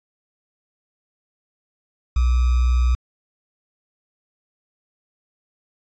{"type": "tone with sample-and-hold", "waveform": "sine", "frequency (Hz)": 61.74, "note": "B1", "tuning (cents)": 0, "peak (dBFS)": -14, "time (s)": [2.16, 2.95], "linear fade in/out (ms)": 5, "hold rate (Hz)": 1225, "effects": ["resampled to 16000 Hz"]}